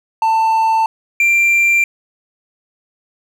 triangle tone pair in turn, 891 / 2368 Hz, A5 / D7, +22 / +14 cents, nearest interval octave + perfect fourth, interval 1692 cents, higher second, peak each -9 / -8 dBFS, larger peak second, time 0.22-0.86 / 1.2-1.84 s, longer neither, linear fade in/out 2 ms, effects none

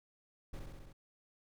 brown noise with echo, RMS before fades -40 dBFS, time 0.53-0.6 s, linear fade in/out 10 ms, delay 66 ms, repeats 5, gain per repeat -2 dB, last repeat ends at 0.93 s, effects none

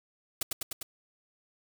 white noise with echo, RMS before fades -30 dBFS, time 0.41-0.43 s, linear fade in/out 5 ms, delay 100 ms, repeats 4, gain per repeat -2 dB, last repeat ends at 0.83 s, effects none

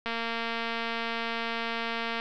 click train, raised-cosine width 0.3 ms, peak -16 dBFS, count 493, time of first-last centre 0.06-2.199 s, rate 230 Hz, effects low-pass 5000 Hz 12 dB/octave

